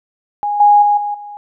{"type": "tone with level steps", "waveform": "sine", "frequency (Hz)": 825, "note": "G#5", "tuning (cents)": -12, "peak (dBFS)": [-15, -5, -9, -17, -28], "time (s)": [0.43, 1.37], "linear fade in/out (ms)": 0, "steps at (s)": [0.6, 0.82, 0.97, 1.14], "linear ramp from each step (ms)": 5, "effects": []}